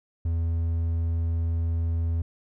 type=tone; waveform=triangle; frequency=83 Hz; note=E2; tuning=12 cents sharp; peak=-21 dBFS; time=0.25-2.22 s; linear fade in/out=5 ms; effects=none